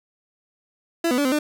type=tone with pitch steps; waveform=30% pulse; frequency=335.2 / 248.4 / 287.7 / 258.1 / 299.7 Hz; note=E4 / B3 / D4 / C4 / D4; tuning=+29 / +10 / -36 / -23 / +35 cents; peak=-16 dBFS; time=1.04-1.39 s; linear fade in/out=5 ms; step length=70 ms; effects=none